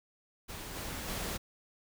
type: noise with level steps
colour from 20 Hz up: pink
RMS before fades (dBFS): -43 / -40 / -37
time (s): 0.48-1.38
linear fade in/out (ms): 20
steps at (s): 0.74 / 1.07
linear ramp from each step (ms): 20
effects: none